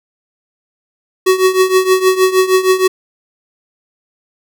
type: tone with tremolo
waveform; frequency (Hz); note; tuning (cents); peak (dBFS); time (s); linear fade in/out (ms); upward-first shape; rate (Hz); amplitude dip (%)
square; 374.4; F#4; +20; -6; 1.26-2.88; 10; triangle; 6.4; 85
effects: none